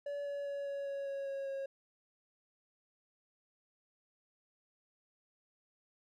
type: tone with pitch steps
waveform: triangle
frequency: 572 / 568 / 564.1 / 560.2 / 556.4 / 552.5 / 548.7 / 544.9 Hz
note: D5 / C#5 / C#5 / C#5 / C#5 / C#5 / C#5 / C#5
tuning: -46 / +42 / +30 / +18 / +6 / -6 / -18 / -30 cents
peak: -35 dBFS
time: 0.06-1.66 s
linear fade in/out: 5 ms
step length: 200 ms
effects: none